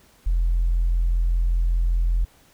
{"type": "tone", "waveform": "sine", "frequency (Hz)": 42.58, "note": "F1", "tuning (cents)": -43, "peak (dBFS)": -16, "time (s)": [0.26, 2.25], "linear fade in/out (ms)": 10, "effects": ["tanh soft clip ceiling -14 dBFS", "pink hiss -56 dBFS RMS until 2.53 s"]}